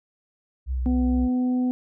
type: tone with vibrato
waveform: sine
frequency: 63.5 Hz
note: B1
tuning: 49 cents sharp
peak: -23 dBFS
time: 0.66-1.29 s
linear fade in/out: 50 ms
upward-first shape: sine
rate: 4.4 Hz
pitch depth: 38 cents each way
type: harmonic tone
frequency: 251 Hz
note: B3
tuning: 28 cents sharp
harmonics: 1 / 2 / 3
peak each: -20 / -38 / -39 dBFS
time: 0.86-1.71 s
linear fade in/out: 0 ms
effects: none